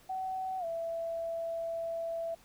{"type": "tone with pitch glide", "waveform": "sine", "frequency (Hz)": [755, 664.9], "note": ["F#5", "E5"], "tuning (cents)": [35, 15], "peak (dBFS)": -33, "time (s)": [0.09, 2.35], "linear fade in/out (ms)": 10, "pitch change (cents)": -220, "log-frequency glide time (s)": [0.59, 0.65], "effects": ["pink hiss -61 dBFS RMS until 2.44 s"]}